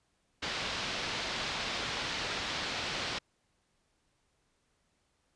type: low-pass noise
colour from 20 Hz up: white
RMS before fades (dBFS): -36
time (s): 0.42-3.19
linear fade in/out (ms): 10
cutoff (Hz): 4600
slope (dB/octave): 24
effects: pink hiss -75 dBFS RMS until 5.35 s + resampled to 22050 Hz